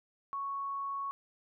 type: tone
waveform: sine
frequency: 1108.7 Hz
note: C#6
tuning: in tune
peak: -34 dBFS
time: 0.33-1.11 s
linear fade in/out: 0 ms
effects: none